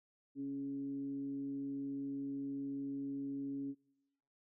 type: tone with frequency modulation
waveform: sine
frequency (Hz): 277.2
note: C#4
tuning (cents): 0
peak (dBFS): -38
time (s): 0.35-3.75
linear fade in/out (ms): 50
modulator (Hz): 142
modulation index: 0.29
effects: noise-tail reverb RT60 1.0 s tail -26 dB re dry